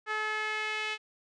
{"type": "tone with band-pass filter sweep", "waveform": "sawtooth", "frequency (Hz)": 430, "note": "A4", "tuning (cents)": -40, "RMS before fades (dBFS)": -33, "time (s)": [0.06, 0.98], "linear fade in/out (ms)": 50, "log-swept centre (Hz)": [1600, 2600], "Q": 2.3, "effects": ["resampled to 22050 Hz"]}